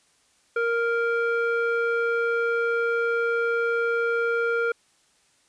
square tone with low-pass filter, 466.2 Hz, A#4, in tune, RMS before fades -24 dBFS, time 0.56-4.72 s, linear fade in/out 5 ms, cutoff 1700 Hz, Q 5, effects white hiss -63 dBFS RMS until 5.48 s + resampled to 22050 Hz

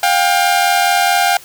sawtooth tone pair together, 710 / 794.6 Hz, F5 / G5, +28 / +23 cents, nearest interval major second, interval 195 cents, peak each -10 dBFS, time 0.03-1.37 s, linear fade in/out 2 ms, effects white hiss -39 dBFS RMS until 1.44 s

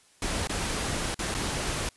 pink noise with dropouts, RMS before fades -30 dBFS, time 0.22-1.89 s, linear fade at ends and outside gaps 2 ms, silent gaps 0.473-0.494 / 1.144-1.191 / 1.343-1.348 s, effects white hiss -60 dBFS RMS until 1.96 s + resampled to 24000 Hz

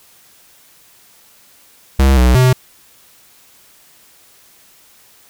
square tone with pitch steps, 67.1 / 62.3 / 127.7 Hz, C2 / B1 / C3, +44 / +16 / -42 cents, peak -8 dBFS, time 1.99-2.53 s, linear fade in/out 5 ms, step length 180 ms, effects white hiss -48 dBFS RMS until 5.29 s

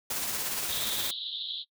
white noise with tremolo, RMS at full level -31 dBFS, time 0.1-1.11 s, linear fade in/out 5 ms, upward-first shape sine, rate 17 Hz, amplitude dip 30%
pink band-pass noise, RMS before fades -36 dBFS, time 0.68-1.65 s, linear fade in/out 50 ms, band 3300 to 4000 Hz, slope 96 dB/octave
effects noise-tail reverb RT60 0.1 s tail -23 dB re dry

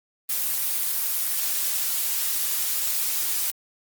blue noise, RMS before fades -25 dBFS, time 0.29-3.51 s, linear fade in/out 10 ms, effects Opus 24 kbps

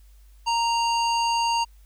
square tone with low-pass filter, 930 Hz, A#5, 4 cents flat, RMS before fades -23 dBFS, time 0.46-1.65 s, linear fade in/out 20 ms, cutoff 5700 Hz, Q 1.6, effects added 50 Hz sine -48 dBFS peak until 1.85 s + white hiss -64 dBFS RMS until 1.85 s

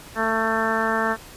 harmonic tone, 222.9 Hz, A3, 23 cents sharp, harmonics 1 / 2 / 3 / 4 / 5 / 6 / 7 / 8, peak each -28 / -28 / -28 / -28 / -28 / -28 / -28 / -28 dBFS, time 0.15-1.17 s, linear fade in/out 50 ms, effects pink hiss -43 dBFS RMS until 1.36 s + resampled to 32000 Hz

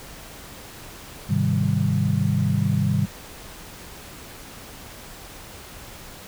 sine chord, Ab major seventh, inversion none, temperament equal, 103.83 / 130.81 / 155.56 / 196 Hz, Ab2 / C3 / Eb3 / G3, 0 / 0 / 0 / 0 cents, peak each -24 dBFS, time 1.29-3.06 s, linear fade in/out 10 ms, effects pink hiss -41 dBFS RMS until 6.27 s

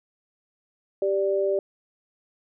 sine tone pair together, 392 / 587.3 Hz, G4 / D5, 0 / 0 cents, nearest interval perfect fifth, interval 700 cents, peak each -23 / -24 dBFS, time 1.02-1.59 s, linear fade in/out 2 ms, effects none

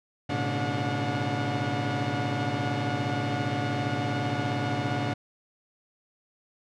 sawtooth tone cluster, 106.3 / 121.4 / 138.7 / 290.4 / 724 Hz, G#2 / B2 / C#3 / D4 / F#5, +41 / -29 / +1 / -19 / -38 cents, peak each -29 dBFS, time 0.29-5.14 s, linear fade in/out 10 ms, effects low-pass 4000 Hz 12 dB/octave

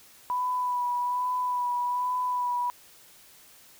sine tone with vibrato, 987.8 Hz, B5, in tune, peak -25 dBFS, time 0.3-2.7 s, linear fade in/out 0 ms, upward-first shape sine, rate 1.2 Hz, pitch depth 21 cents each way, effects white hiss -54 dBFS RMS until 3.79 s

